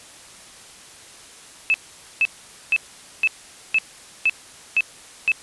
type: tone bursts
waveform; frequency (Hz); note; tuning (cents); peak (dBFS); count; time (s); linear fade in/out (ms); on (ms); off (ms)
sine; 2612; E7; -17; -14; 8; 1.7-5.318; 0; 41; 470
effects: white hiss -44 dBFS RMS until 5.42 s + resampled to 24000 Hz